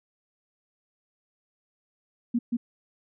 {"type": "tone with echo", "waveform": "sine", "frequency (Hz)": 237.5, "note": "A#3", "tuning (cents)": 33, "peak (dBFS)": -21, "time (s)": [2.34, 2.39], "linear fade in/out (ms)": 10, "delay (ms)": 180, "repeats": 1, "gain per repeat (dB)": -2, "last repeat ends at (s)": 2.57, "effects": []}